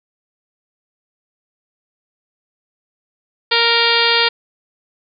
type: harmonic tone with a mistuned harmonic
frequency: 466.2 Hz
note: A#4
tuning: in tune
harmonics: 1 / 2 / 3 / 4 / 5 / 6 / 7 / 8 / 9 / 10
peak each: -21 / -21 / -21 / -21 / -21 / -21 / -21 / -21 / -21 / -21 dBFS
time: 3.51-4.29 s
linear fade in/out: 10 ms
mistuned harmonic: 8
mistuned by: -32 cents
effects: none